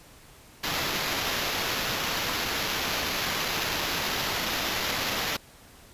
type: noise with sample-and-hold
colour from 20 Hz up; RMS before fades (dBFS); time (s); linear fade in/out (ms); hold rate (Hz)
white; -29; 0.63-5.37; 10; 8820
effects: pink hiss -52 dBFS RMS until 5.93 s + resampled to 32000 Hz